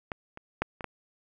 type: clicks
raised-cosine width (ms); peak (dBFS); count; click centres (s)
0.5; -18 / -27 / -11 / -23 / -18; 5; 0.118 / 0.374 / 0.62 / 0.808 / 0.843
effects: none